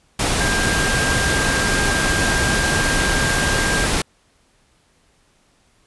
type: tone in noise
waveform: sine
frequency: 1600 Hz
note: G6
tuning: 35 cents sharp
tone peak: -21 dBFS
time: 0.4-3.86 s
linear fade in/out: 5 ms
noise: pink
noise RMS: -19 dBFS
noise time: 0.19-4.02 s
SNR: -5 dB
effects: pink hiss -59 dBFS RMS until 5.86 s + resampled to 24000 Hz